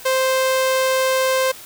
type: tone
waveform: sawtooth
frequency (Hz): 523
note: C5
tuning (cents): -1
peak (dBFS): -12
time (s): 0.05-1.52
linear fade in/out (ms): 10
effects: white hiss -39 dBFS RMS until 1.65 s